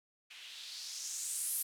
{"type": "noise with low-pass filter sweep", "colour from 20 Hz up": "violet", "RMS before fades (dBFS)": -41, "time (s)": [0.3, 1.63], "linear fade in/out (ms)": 10, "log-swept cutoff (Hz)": [2600, 12000], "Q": 2.6, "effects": []}